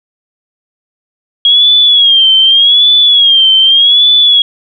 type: tone with vibrato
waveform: sine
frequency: 3286 Hz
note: G#7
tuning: 19 cents flat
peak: -3 dBFS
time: 1.45-4.42 s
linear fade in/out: 2 ms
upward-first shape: sine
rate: 0.84 Hz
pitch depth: 100 cents each way
effects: none